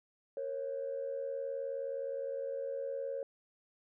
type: tone pair together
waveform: sine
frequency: 466.2 / 545.6 Hz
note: A#4 / C#5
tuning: 0 / -28 cents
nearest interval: minor third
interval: 272 cents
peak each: -40 / -36 dBFS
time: 0.37-3.23 s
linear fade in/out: 2 ms
effects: tanh soft clip ceiling -29 dBFS